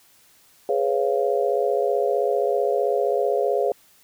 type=chord; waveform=sine; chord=C# dominant seventh; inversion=second; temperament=just; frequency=415.8 / 498.9 / 554.4 / 693 Hz; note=G#4 / B4 / C#5 / E#5; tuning=+2 / +17 / 0 / -14 cents; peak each=-23 / -25 / -24 / -26 dBFS; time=0.69-3.72 s; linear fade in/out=2 ms; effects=white hiss -56 dBFS RMS until 4.03 s